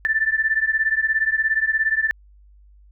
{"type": "beating tone pair", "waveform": "sine", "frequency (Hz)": [1760, 1777], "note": ["A6", "A6"], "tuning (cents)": [0, 17], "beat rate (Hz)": 17, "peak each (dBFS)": [-20, -21], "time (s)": [0.05, 2.11], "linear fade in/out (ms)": 0, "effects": ["added 50 Hz sine -47 dBFS peak until 2.91 s"]}